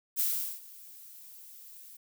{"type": "noise with ADSR envelope", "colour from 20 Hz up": "violet", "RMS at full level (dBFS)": -28, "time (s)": [0.16, 1.97], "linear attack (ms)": 38, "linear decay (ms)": 400, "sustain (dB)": -22, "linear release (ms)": 9, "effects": []}